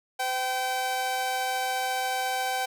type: tone pair together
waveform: sawtooth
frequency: 510 / 772.1 Hz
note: C5 / G5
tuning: -44 / -26 cents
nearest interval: perfect fifth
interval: 718 cents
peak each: -32 / -23 dBFS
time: 0.19-2.66 s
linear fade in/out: 10 ms
effects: none